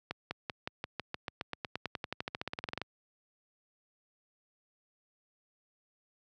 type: accelerating click train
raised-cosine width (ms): 0.3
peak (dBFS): -19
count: 28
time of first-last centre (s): 0.11-2.816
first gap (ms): 200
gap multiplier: 0.94
effects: high-pass 80 Hz 12 dB/octave